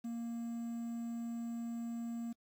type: tone with quantisation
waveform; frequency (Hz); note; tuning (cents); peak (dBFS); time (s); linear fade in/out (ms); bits
triangle; 233.1; A#3; 0; -36; 0.04-2.33; 10; 10
effects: AAC 64 kbps